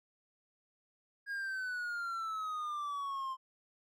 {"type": "exponential sweep", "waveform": "triangle", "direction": "down", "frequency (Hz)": [1641, 1043], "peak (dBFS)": -34, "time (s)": [1.26, 3.37], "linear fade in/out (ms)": 50, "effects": []}